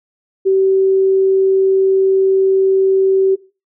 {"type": "tone", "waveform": "sine", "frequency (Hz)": 384, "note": "G4", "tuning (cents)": -36, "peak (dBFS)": -9, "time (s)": [0.45, 3.36], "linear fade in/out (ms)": 20, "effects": ["noise-tail reverb RT60 0.3 s tail -18 dB re dry"]}